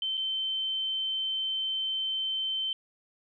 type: tone with dropouts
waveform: sine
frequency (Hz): 3092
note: G7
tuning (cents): -24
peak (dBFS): -28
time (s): 0.02-2.73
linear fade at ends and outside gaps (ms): 2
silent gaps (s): 0.172-0.176
effects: none